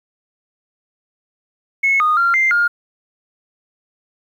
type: tone with pitch steps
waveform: sine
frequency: 2189 / 1233 / 1383 / 2091 / 1415 Hz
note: C#7 / D#6 / F6 / C7 / F6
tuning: -22 / -16 / -17 / -2 / +22 cents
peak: -11 dBFS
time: 1.83-2.68 s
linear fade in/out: 10 ms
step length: 170 ms
effects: tanh soft clip ceiling -7 dBFS + 8-bit